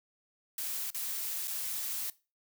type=noise with dropouts; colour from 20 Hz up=blue; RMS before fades=-36 dBFS; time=0.58-2.1 s; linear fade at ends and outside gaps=2 ms; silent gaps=0.904-0.945 / 1.474-1.479 s; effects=noise-tail reverb RT60 0.3 s tail -20 dB re dry